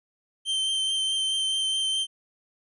45% pulse tone with vibrato, 3122 Hz, G7, 8 cents flat, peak -24 dBFS, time 0.45-2.07 s, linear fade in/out 50 ms, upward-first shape triangle, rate 4.7 Hz, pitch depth 16 cents each way, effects resampled to 24000 Hz

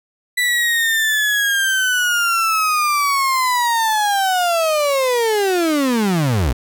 35% pulse linear sweep, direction down, 1980 to 54.6 Hz, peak -13 dBFS, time 0.37-6.53 s, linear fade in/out 10 ms, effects none

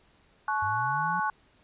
sine chord, F# minor, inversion first, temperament equal with one note detuned, 858.9 / 1108.7 / 1480 Hz, A5 / C#6 / F#6, -42 / 0 / 0 cents, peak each -29 / -30 / -31 dBFS, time 0.48-1.3 s, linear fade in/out 2 ms
sine linear sweep, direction up, 92.5 to 181.6 Hz, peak -36 dBFS, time 0.62-1.2 s, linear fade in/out 5 ms
effects pink hiss -63 dBFS RMS until 1.63 s + resampled to 8000 Hz

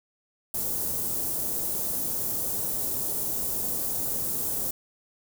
white band-stop noise, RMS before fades -29 dBFS, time 0.54-4.71 s, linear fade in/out 5 ms, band 560 to 10000 Hz, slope 12 dB/octave, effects none

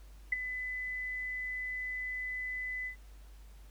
sine tone with ADSR envelope, 2006 Hz, B6, 26 cents sharp, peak -24 dBFS, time 0.32-2.96 s, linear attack 6 ms, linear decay 18 ms, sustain -11 dB, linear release 98 ms, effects added 50 Hz sine -50 dBFS peak until 3.7 s + pink hiss -64 dBFS RMS until 3.7 s

